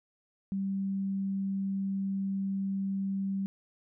sine tone, 194.8 Hz, G3, 11 cents flat, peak -29 dBFS, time 0.52-3.46 s, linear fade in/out 0 ms, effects none

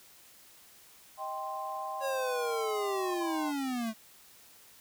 sine chord, C minor, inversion first, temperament just, 627.9 / 784.9 / 1046.5 Hz, Eb5 / G5 / C6, +16 / +2 / 0 cents, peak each -42 / -38 / -38 dBFS, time 1.17-3.53 s, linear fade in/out 50 ms
square linear sweep, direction down, 554.4 to 214.9 Hz, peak -32 dBFS, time 2-3.94 s, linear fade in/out 50 ms
effects white hiss -57 dBFS RMS until 4.8 s

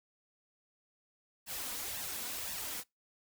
white noise with flanger, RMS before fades -40 dBFS, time 1.46-2.84 s, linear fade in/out 50 ms, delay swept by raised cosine 1.1 to 4.1 ms, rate 1.9 Hz, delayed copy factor +0.6, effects noise-tail reverb RT60 0.2 s tail -25 dB re dry

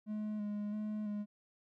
triangle tone with vibrato, 210 Hz, G#3, 19 cents sharp, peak -34 dBFS, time 0.06-1.26 s, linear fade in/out 50 ms, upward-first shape square, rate 1.5 Hz, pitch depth 21 cents each way, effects none

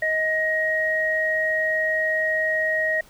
sine tone pair together, 629.6 / 1884 Hz, D#5 / A#6, +20 / +18 cents, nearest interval octave + perfect fifth, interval 1898 cents, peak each -25 / -21 dBFS, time 0.02-3.01 s, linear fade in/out 5 ms, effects pink hiss -52 dBFS RMS until 3.09 s

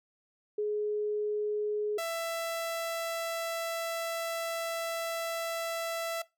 sine / sawtooth tone pair in turn, 420 / 665.2 Hz, G#4 / E5, +19 / +16 cents, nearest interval minor sixth, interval 797 cents, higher second, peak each -28 dBFS, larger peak neither, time 0.58-1.98 / 1.98-6.22 s, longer second, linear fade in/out 5 ms, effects noise-tail reverb RT60 0.2 s tail -19 dB re dry

